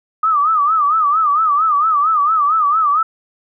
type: tone with vibrato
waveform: sine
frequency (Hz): 1226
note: D#6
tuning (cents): -26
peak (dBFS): -11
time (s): 0.23-3.03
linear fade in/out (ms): 5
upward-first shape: sine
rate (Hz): 4.4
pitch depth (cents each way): 130
effects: none